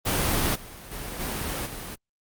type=noise with level steps; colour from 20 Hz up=pink; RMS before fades=-24 / -42 / -35 / -30 / -36 dBFS; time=0.05-1.96 s; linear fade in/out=20 ms; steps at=0.54 / 0.91 / 1.19 / 1.65 s; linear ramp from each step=20 ms; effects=Opus 32 kbps